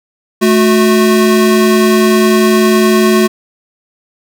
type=tone pair together; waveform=square; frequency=217.1 / 365.1 Hz; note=A3 / F#4; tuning=-23 / -23 cents; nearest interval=major sixth; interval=900 cents; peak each=-10 dBFS; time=0.41-3.28 s; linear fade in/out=20 ms; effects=none